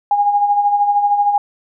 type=tone with tremolo; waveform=sine; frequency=818 Hz; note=G#5; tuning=26 cents flat; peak=-9 dBFS; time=0.11-1.38 s; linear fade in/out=2 ms; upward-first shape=sine; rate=13 Hz; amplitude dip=55%; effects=none